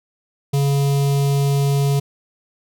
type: tone with notch filter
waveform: square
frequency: 140.2 Hz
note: C#3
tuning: 20 cents sharp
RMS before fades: -17 dBFS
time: 0.53-2 s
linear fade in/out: 10 ms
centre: 1600 Hz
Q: 0.69
effects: none